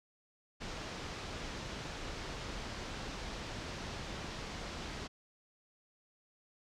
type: low-pass noise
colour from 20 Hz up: pink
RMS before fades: -43 dBFS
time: 0.6-5.08 s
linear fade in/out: 20 ms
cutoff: 6100 Hz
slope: 24 dB/octave
effects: none

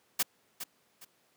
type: noise with echo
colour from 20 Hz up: white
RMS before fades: -27 dBFS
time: 0.19-0.23 s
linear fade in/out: 10 ms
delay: 410 ms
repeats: 2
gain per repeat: -11 dB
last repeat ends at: 1.05 s
effects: pink hiss -69 dBFS RMS until 1.36 s + high-pass 200 Hz 12 dB/octave

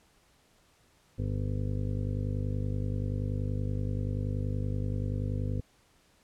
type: harmonic tone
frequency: 50.5 Hz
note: G#1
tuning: 48 cents flat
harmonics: 1 / 2 / 3 / 4 / 5 / 6 / 8 / 9 / 10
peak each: -35 / -31 / -38 / -46 / -39 / -50 / -49 / -47 / -46 dBFS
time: 1.18-5.61 s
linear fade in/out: 10 ms
effects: pink hiss -65 dBFS RMS until 6.23 s + low-pass 11000 Hz 12 dB/octave

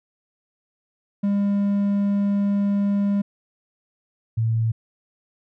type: tone pair in turn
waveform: triangle / sine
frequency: 201.3 / 112.98 Hz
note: G3 / A2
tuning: +46 / +46 cents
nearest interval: minor seventh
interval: 1000 cents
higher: first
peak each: -16 / -18 dBFS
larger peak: first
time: 1.23-3.22 / 4.37-4.72 s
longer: first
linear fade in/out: 10 ms
effects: none

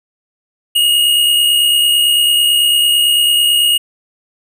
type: tone pair together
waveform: square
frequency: 2865 / 2934 Hz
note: F7 / F#7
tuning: +44 / -15 cents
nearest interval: unison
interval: 41 cents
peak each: -10 / -21 dBFS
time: 0.75-3.78 s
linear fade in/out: 10 ms
effects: none

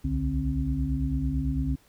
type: tone cluster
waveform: sine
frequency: 61.2 / 70.2 / 145.4 / 265.2 Hz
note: B1 / C#2 / D3 / C4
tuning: -15 / +22 / -17 / +23 cents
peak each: -30 dBFS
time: 0.04-1.76 s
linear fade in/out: 10 ms
effects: pink hiss -61 dBFS RMS until 1.88 s

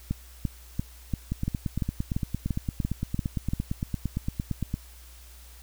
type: two click trains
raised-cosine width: 5 ms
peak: -15 / -14 dBFS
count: 31 / 11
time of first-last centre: 1.32-4.741 / 0.11-3.535 s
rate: 8.77 / 2.92 Hz
effects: added 60 Hz sine -47 dBFS peak until 5.62 s + white hiss -53 dBFS RMS until 5.62 s

